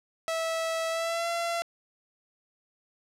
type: tone with pitch glide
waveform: sawtooth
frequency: 653 to 680.3 Hz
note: E5 to F5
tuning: -17 to -46 cents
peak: -24 dBFS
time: 0.28-1.62 s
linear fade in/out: 0 ms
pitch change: +71 cents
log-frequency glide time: 0.89-1.28 s
effects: low-pass 10000 Hz 12 dB/octave